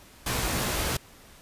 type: noise with comb filter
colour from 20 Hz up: pink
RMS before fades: -28 dBFS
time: 0.26-0.97 s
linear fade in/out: 5 ms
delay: 16 ms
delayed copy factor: +0.7
effects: pink hiss -52 dBFS RMS until 1.41 s + resampled to 32000 Hz